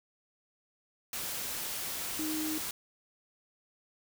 sine tone in noise, 311.1 Hz, D#4, in tune, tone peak -33 dBFS, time 2.19-2.58 s, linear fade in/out 2 ms, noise white, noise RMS -37 dBFS, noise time 1.13-2.71 s, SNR +1 dB, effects none

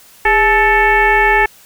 sine tone with frequency modulation, 1312 Hz, E6, 9 cents flat, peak -8 dBFS, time 0.25-1.46 s, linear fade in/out 5 ms, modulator 452 Hz, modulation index 2.1, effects white hiss -44 dBFS RMS until 1.65 s

